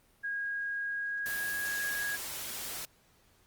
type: tone with pitch glide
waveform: sine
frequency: 1637 to 1652.2 Hz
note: G#6 to G#6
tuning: -25 to -9 cents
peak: -32 dBFS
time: 0.23-2.17 s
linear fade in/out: 20 ms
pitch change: +16 cents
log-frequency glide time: 0.85-1.54 s
type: noise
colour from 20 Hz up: white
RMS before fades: -39 dBFS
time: 1.26-2.85 s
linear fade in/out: 0 ms
effects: pink hiss -66 dBFS RMS until 3.46 s + Opus 32 kbps